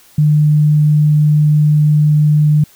sine tone, 150.5 Hz, D3, 43 cents sharp, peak -7 dBFS, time 0.18-2.64 s, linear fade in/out 5 ms, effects white hiss -46 dBFS RMS until 2.75 s

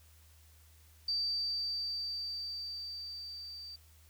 sine tone with level ramp, 4645 Hz, D8, 20 cents flat, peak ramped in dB -30 to -44 dBFS, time 1.08-3.76 s, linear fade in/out 5 ms, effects added 78 Hz sine -59 dBFS peak until 4.09 s + white hiss -65 dBFS RMS until 4.09 s

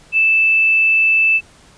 sine tone, 2637 Hz, E7, in tune, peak -10 dBFS, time 0.12-1.41 s, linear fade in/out 50 ms, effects pink hiss -47 dBFS RMS until 1.77 s + resampled to 22050 Hz

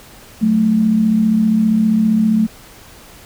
sine tone pair together, 185 / 220.1 Hz, F#3 / A3, 0 / +1 cents, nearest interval minor third, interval 301 cents, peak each -19 / -11 dBFS, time 0.41-2.47 s, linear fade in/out 20 ms, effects pink hiss -41 dBFS RMS until 3.25 s

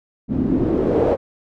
white noise with low-pass filter sweep, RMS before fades -18 dBFS, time 0.28-1.17 s, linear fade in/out 50 ms, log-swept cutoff 220 to 540 Hz, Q 4, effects none

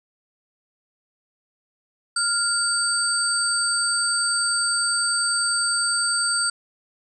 sine tone cluster, 1401 / 4620 / 8290 Hz, F6 / D8 / C9, +5 / -29 / -17 cents, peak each -24 dBFS, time 2.16-6.5 s, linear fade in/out 5 ms, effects none

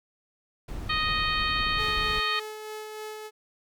brown noise, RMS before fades -35 dBFS, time 0.68-2.2 s, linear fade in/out 5 ms
harmonic tone, 622.3 Hz, D#5, in tune, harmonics 2 / 3 / 4 / 5 / 6 / 7, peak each -29 / -31 / -32 / -33 / -34 / -34 dBFS, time 0.89-2.4 s, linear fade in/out 10 ms
sawtooth tone with tremolo, 429.7 Hz, A4, 41 cents flat, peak -31 dBFS, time 1.76-3.31 s, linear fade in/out 50 ms, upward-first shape sine, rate 3.3 Hz, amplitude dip 30%
effects none

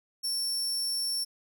sawtooth tone, 5440 Hz, F8, 46 cents flat, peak -26 dBFS, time 0.23-1.25 s, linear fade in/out 20 ms, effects none

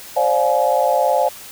sine chord, D half-diminished seventh, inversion third, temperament just, 528.6 / 587.3 / 704.8 / 845.8 Hz, C5 / D5 / F5 / Ab5, +18 / 0 / +16 / +31 cents, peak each -19 dBFS, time 0.16-1.29 s, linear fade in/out 10 ms, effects white hiss -37 dBFS RMS until 1.51 s

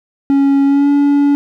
triangle tone with pitch glide, 277.2 to 285.2 Hz, C#4 to C#4, 0 to +49 cents, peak -6 dBFS, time 0.3-1.35 s, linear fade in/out 0 ms, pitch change +49 cents, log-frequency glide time 0.65-0.89 s, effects none

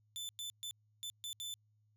sawtooth tone bursts at uneven times, 3520 Hz, A7, in tune, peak -38 dBFS, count 6, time 0.16-0.29 / 0.39-0.5 / 0.63-0.71 / 1.03-1.1 / 1.24-1.33 / 1.4-1.54 s, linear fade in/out 0 ms, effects added 106 Hz sine -70 dBFS peak until 1.96 s

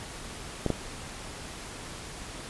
clicks, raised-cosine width 2 ms, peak -12 dBFS, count 2, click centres 0.663 / 0.703 s, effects pink hiss -41 dBFS RMS until 2.49 s + resampled to 24000 Hz

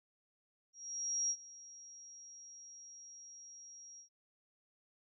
sine tone with ADSR envelope, 5650 Hz, F8, 19 cents sharp, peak -31 dBFS, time 0.73-4.09 s, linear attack 570 ms, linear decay 59 ms, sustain -20 dB, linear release 100 ms, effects none

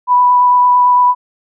sine tone with vibrato, 987.8 Hz, B5, in tune, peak -6 dBFS, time 0.07-1.15 s, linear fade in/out 50 ms, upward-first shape sine, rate 8.9 Hz, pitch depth 9 cents each way, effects none

